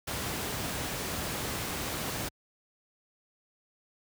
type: noise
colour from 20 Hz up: pink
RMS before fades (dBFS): -34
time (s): 0.07-2.29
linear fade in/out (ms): 10
effects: high-pass 60 Hz 12 dB/octave